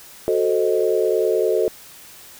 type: chord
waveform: sine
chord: F# diminished seventh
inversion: none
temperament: equal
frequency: 370 / 440 / 523.3 / 622.3 Hz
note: F#4 / A4 / C5 / Eb5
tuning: 0 / 0 / 0 / 0 cents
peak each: -21 / -19 / -24 / -24 dBFS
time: 0.28-1.68 s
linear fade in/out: 0 ms
effects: white hiss -43 dBFS RMS until 2.39 s